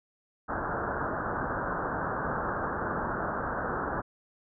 white low-pass noise, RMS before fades -32 dBFS, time 0.48-4.02 s, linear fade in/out 20 ms, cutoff 1600 Hz, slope 96 dB/octave, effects none

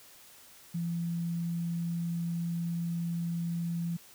sine tone, 169.6 Hz, E3, 50 cents sharp, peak -30 dBFS, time 0.74-3.97 s, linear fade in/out 10 ms, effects white hiss -55 dBFS RMS until 4.14 s

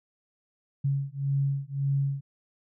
sine beating tone pair, 137.9 / 139.7 Hz, C#3 / C#3, -9 / +14 cents, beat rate 1.8 Hz, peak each -28 dBFS, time 0.84-2.21 s, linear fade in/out 10 ms, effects none

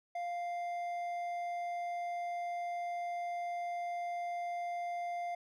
triangle tone with hard clipping, 698.5 Hz, F5, in tune, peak -37 dBFS, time 0.15-5.35 s, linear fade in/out 5 ms, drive 9 dB, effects none

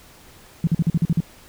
sine tone bursts, 165.1 Hz, E3, 3 cents sharp, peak -14 dBFS, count 8, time 0.64-1.204 s, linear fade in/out 2 ms, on 32 ms, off 44 ms, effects pink hiss -48 dBFS RMS until 1.48 s

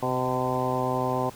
harmonic tone with a mistuned harmonic, 127.9 Hz, C3, 39 cents flat, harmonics 1 / 2 / 3 / 4 / 5 / 6 / 7 / 8, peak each -32 / -32 / -32 / -32 / -32 / -32 / -32 / -32 dBFS, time 0.02-1.3 s, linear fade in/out 10 ms, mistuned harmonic 5, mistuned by -27 cents, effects pink hiss -47 dBFS RMS until 1.35 s

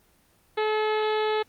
harmonic tone, 430.2 Hz, A4, 39 cents flat, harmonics 1 / 2 / 3 / 4 / 5 / 6 / 7 / 8 / 9 / 10, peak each -24 / -29 / -35 / -37 / -38 / -41 / -42 / -41 / -41 / -47 dBFS, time 0.57-1.43 s, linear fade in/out 10 ms, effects pink hiss -62 dBFS RMS until 1.48 s + Opus 24 kbps

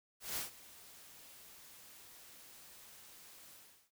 white noise with ADSR envelope, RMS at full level -38 dBFS, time 0.2-3.91 s, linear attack 170 ms, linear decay 130 ms, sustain -19 dB, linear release 380 ms, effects none

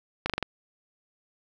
slowing click train, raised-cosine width 0.3 ms, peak -11 dBFS, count 5, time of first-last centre 0.26-0.427 s, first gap 37 ms, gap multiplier 1.08, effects none

